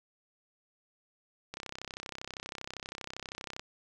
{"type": "click train", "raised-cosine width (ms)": 0.2, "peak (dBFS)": -22, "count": 68, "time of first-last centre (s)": [1.54, 3.595], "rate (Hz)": 32.6, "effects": []}